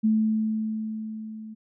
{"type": "tone with level ramp", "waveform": "sine", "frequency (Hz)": 218.2, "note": "A3", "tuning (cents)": -14, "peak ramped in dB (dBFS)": [-17, -37], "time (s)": [0.03, 1.55], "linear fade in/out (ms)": 20, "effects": []}